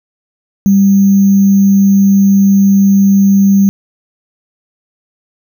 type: tone with sample-and-hold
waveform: sine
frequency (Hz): 197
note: G3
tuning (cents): +9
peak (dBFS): -4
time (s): 0.66-3.69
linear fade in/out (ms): 0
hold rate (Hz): 6300
effects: none